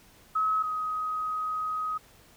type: tone pair in turn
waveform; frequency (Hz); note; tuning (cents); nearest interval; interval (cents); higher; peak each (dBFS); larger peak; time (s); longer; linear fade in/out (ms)
sine; 1282 / 1259.2; E6 / D#6; -49 / +20; unison; 31; first; -23 / -28; first; 0.35-0.63 / 0.63-1.98; second; 10
effects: pink hiss -57 dBFS RMS until 2.36 s